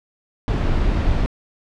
brown noise, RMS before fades -18 dBFS, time 0.48-1.26 s, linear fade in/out 0 ms, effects low-pass 4000 Hz 12 dB/octave

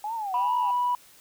sine tone with vibrato, 822 Hz, G#5, 18 cents flat, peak -28 dBFS, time 0.04-0.71 s, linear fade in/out 2 ms, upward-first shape triangle, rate 2.4 Hz, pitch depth 230 cents each way
sine tone, 981 Hz, B5, 12 cents flat, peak -21 dBFS, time 0.34-0.95 s, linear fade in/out 2 ms
effects tanh soft clip ceiling -18 dBFS + white hiss -54 dBFS RMS until 1.2 s

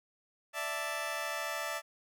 15% pulse chord, D suspended second, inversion none, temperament just, 587.3 / 660.7 / 881 Hz, D5 / E5 / A5, 0 / +4 / +2 cents, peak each -33 / -32 / -35 dBFS, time 0.53-1.82 s, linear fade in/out 50 ms, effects none

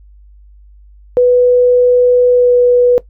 sine tone with pitch glide, 493.9 to 490.5 Hz, B4 to B4, 0 to -12 cents, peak -5 dBFS, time 1.17-2.98 s, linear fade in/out 0 ms, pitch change -12 cents, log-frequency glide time 2.31-2.53 s, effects noise-tail reverb RT60 0.1 s tail -17 dB re dry + added 50 Hz sine -38 dBFS peak until 3.09 s

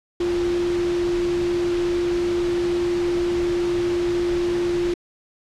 sine tone in noise, 349.2 Hz, F4, in tune, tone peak -19 dBFS, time 0.2-4.94 s, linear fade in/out 5 ms, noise pink, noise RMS -32 dBFS, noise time 0.2-4.94 s, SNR +10 dB, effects low-pass 5000 Hz 12 dB/octave

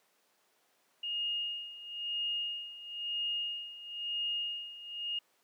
sine tone with tremolo, 2849 Hz, F7, 34 cents sharp, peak -31 dBFS, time 1.03-5.19 s, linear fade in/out 5 ms, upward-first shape sine, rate 1 Hz, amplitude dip 80%, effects pink hiss -71 dBFS RMS until 5.43 s + high-pass 400 Hz 12 dB/octave

